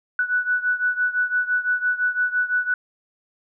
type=beating tone pair; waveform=sine; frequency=1480 / 1485.9 Hz; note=F#6 / F#6; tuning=0 / +7 cents; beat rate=5.9 Hz; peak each=-21 / -24 dBFS; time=0.19-2.74 s; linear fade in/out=2 ms; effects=none